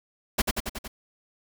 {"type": "noise with echo", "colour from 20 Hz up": "pink", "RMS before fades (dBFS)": -22, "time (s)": [0.38, 0.42], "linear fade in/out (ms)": 10, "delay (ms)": 92, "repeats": 5, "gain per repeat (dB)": -3, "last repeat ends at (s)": 0.88, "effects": []}